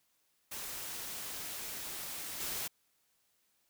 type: noise with level steps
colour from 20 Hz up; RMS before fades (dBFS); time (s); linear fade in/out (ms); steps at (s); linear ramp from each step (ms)
white; -42 / -38; 0.51-2.68; 10; 2.4; 5
effects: white hiss -75 dBFS RMS until 3.69 s